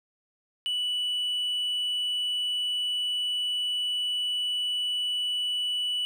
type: tone with hard clipping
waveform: triangle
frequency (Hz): 2960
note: F#7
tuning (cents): 0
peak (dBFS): -25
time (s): 0.66-6.05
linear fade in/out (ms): 0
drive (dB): 1
effects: none